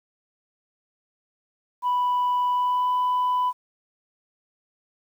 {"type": "tone with pitch glide", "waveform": "sine", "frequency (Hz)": [987.8, 996.4], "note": ["B5", "B5"], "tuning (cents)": [0, 15], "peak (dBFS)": -18, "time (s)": [1.82, 3.53], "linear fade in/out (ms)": 50, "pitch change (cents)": 15, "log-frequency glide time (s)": [2.5, 2.9], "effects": ["tanh soft clip ceiling -18 dBFS", "9-bit"]}